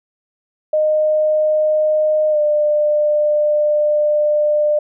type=tone with pitch glide; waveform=sine; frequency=615 to 598.5 Hz; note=D#5 to D5; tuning=-20 to +33 cents; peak=-12 dBFS; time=0.73-4.79 s; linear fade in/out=5 ms; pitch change=-47 cents; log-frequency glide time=2.3-2.38 s; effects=none